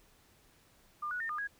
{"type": "tone with pitch steps", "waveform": "sine", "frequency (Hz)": [1200, 1467, 1817, 1215, 1653], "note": ["D6", "F#6", "A#6", "D#6", "G#6"], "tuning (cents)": [37, -15, -45, -42, -9], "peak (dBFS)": -34, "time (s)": [1.02, 1.475], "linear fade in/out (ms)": 10, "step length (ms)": 91, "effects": ["pink hiss -65 dBFS RMS until 1.59 s"]}